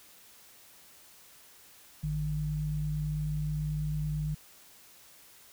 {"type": "tone pair together", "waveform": "sine", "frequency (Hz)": [53.32, 151.5], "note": ["G#1", "D#3"], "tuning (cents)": [46, -46], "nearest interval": "octave + tritone", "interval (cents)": 1808, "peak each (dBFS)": [-36, -30], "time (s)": [2.03, 4.35], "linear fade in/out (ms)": 10, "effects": ["white hiss -56 dBFS RMS until 5.52 s"]}